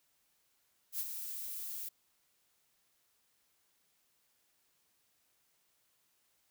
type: noise with ADSR envelope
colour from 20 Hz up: violet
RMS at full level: -35 dBFS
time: 0.92-1.89 s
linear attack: 77 ms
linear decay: 39 ms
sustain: -7 dB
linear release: 8 ms
effects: white hiss -75 dBFS RMS until 6.5 s